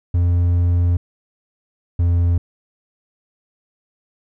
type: tone pair in turn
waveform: triangle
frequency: 87.31 / 86.41 Hz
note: F2 / F2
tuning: 0 / -18 cents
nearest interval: unison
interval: 18 cents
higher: first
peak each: -11 dBFS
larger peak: neither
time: 0.14-0.97 / 1.99-2.38 s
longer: first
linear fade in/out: 5 ms
effects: none